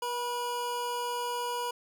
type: tone pair together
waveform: square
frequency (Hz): 481.9 / 972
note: B4 / B5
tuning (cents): -43 / -28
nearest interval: octave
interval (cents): 1215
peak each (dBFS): -37 / -33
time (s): 0.02-1.71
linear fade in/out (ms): 5
effects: 11-bit